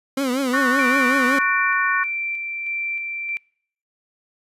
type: tone with vibrato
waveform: 30% pulse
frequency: 261.6 Hz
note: C4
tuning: in tune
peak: -17 dBFS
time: 0.17-1.39 s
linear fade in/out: 5 ms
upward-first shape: triangle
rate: 5.3 Hz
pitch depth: 140 cents each way
type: chord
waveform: sine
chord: F# major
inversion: second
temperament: equal with one note detuned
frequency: 1108.7 / 1480 / 1816.8 Hz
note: C#6 / F#6 / A#6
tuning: 0 / 0 / -45 cents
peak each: -22 dBFS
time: 0.53-2.04 s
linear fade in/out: 10 ms
type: tone with tremolo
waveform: sine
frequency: 2349 Hz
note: D7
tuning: in tune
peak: -23 dBFS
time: 0.79-3.37 s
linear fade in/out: 0 ms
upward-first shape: square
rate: 1.6 Hz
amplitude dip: 30%
effects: noise-tail reverb RT60 0.6 s tail -26 dB re dry + resampled to 32000 Hz